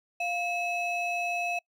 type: ring-modulated tone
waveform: triangle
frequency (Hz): 1641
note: G#6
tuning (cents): -21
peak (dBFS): -23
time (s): 0.2-1.59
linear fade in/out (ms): 5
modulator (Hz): 942
effects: noise-tail reverb RT60 0.1 s tail -26 dB re dry